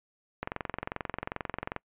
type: click train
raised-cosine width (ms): 0.5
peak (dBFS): -17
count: 31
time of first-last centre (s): 0.43-1.763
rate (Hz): 22.5
effects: noise-tail reverb RT60 0.1 s tail -26 dB re dry + resampled to 8000 Hz